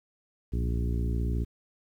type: harmonic tone with a mistuned harmonic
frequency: 59 Hz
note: A#1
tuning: 22 cents sharp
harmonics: 1 / 2 / 3 / 4 / 5 / 6 / 7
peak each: -27 / -33 / -37 / -39 / -41 / -43 / -44 dBFS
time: 0.52-1.45 s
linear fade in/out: 20 ms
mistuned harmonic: 1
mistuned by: +130 cents
effects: 10-bit